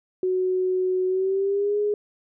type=tone with pitch glide; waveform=sine; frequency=370 to 415.3 Hz; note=F#4 to G#4; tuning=0 to 0 cents; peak=-20 dBFS; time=0.23-1.94 s; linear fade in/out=2 ms; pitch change=+200 cents; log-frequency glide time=1.07-1.78 s; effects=none